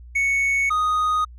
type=tone pair in turn; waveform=triangle; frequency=2217 / 1244.2 Hz; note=C#7 / D#6; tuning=0 / 0 cents; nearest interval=minor seventh; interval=1000 cents; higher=first; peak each=-16 dBFS; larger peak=neither; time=0.15-0.7 / 0.7-1.25 s; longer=neither; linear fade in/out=10 ms; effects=added 60 Hz sine -39 dBFS peak until 1.38 s + resampled to 32000 Hz